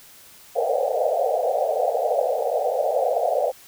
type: band-pass noise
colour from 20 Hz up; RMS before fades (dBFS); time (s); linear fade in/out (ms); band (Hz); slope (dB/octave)
pink; -22; 0.55-3.52; 20; 470 to 770; 96
effects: white hiss -48 dBFS RMS until 3.67 s